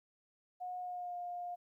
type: tone with pitch glide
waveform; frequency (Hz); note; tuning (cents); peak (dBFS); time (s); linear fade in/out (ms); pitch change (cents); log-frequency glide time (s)
sine; 725 to 707.6; F#5 to F5; -35 to +23; -39; 0.6-1.56; 20; -42; 0.79-1.16
effects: 13-bit